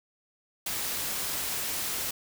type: noise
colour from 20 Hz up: white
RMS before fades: -32 dBFS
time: 0.66-2.11 s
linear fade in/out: 5 ms
effects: none